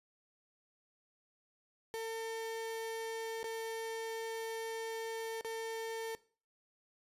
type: tone with dropouts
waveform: 35% pulse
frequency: 450.6 Hz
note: A4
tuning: 41 cents sharp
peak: -36 dBFS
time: 1.94-6.15 s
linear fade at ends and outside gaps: 0 ms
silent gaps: 3.43-3.442 / 5.41-5.447 s
effects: noise-tail reverb RT60 0.4 s tail -19 dB re dry + resampled to 32000 Hz